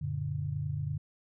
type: chord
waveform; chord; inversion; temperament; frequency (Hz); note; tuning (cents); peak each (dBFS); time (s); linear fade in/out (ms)
sine; Gb augmented; none; just; 92.5 / 115.62 / 144.53; Gb2 / Bb2 / D3; 0 / -14 / -27; -37 / -38 / -33; 0.01-0.98; 10
effects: none